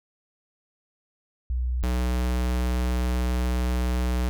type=tone pair in turn; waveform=sine / square; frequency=61.74 / 61.74 Hz; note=B1 / B1; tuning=0 / 0 cents; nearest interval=unison; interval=0 cents; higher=neither; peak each=-23 dBFS; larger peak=neither; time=1.5-1.83 / 1.83-4.29 s; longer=second; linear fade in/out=0 ms; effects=none